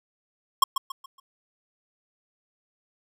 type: tone with echo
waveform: square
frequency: 1079 Hz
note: C#6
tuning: 47 cents flat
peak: -14 dBFS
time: 0.62-0.64 s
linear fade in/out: 5 ms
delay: 140 ms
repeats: 4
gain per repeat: -9 dB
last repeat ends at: 1.2 s
effects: none